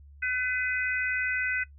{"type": "harmonic tone", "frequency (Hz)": 503, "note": "B4", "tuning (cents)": 32, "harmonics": [3, 4, 5], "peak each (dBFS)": [-29, -31, -33], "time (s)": [0.22, 1.64], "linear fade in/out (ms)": 10, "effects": ["noise-tail reverb RT60 0.1 s tail -18 dB re dry", "added 71 Hz sine -48 dBFS peak until 1.78 s"]}